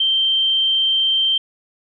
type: tone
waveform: sine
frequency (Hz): 3136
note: G7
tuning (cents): 0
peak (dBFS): -14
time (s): 0-1.38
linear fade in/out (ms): 5
effects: none